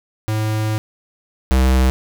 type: tone pair in turn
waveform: square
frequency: 108.4 / 64.7 Hz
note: A2 / C2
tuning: -25 / -19 cents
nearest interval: major sixth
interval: 894 cents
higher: first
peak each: -18 / -12 dBFS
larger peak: second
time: 0.28-0.78 / 1.51-1.9 s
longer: first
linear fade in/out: 0 ms
effects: none